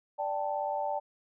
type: chord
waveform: sine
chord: D suspended fourth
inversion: none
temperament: just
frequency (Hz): 587.3 / 783.1 / 881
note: D5 / G5 / A5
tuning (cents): 0 / -2 / +2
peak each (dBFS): -34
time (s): 0.18-1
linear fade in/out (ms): 20
effects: none